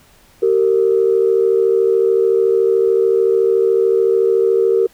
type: tone pair together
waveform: sine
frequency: 384.6 / 458.3 Hz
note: G4 / A#4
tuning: -33 / -29 cents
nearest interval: minor third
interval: 304 cents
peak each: -13 dBFS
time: 0.42-4.87 s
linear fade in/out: 10 ms
effects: tanh soft clip ceiling -3 dBFS + pink hiss -50 dBFS RMS until 4.93 s